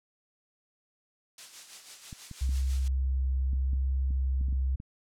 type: noise with tremolo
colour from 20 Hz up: blue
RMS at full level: -39 dBFS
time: 1.38-2.88 s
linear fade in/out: 2 ms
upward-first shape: sine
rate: 6.1 Hz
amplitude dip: 55%
type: clicks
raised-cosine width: 5 ms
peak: -29 dBFS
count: 10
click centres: 2.128 / 2.313 / 2.492 / 3.533 / 3.733 / 4.107 / 4.412 / 4.485 / 4.527 / 4.801 s
type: tone with vibrato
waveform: sine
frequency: 65.9 Hz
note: C2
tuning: 13 cents sharp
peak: -25 dBFS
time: 2.41-4.76 s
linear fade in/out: 10 ms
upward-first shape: triangle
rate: 0.84 Hz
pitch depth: 10 cents each way
effects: low-pass 7000 Hz 12 dB/octave